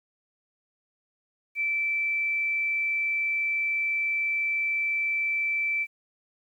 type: tone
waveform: sine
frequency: 2327 Hz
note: D7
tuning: 17 cents flat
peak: -24 dBFS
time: 1.55-5.87 s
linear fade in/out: 50 ms
effects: 10-bit